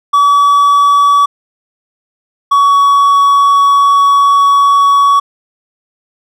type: tone pair in turn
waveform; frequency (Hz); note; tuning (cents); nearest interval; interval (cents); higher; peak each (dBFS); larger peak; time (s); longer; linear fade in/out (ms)
triangle; 1142 / 1125.6; D6 / C#6; -49 / +26; unison; 25; first; -3; neither; 0.13-1.26 / 2.51-5.2; second; 10
effects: none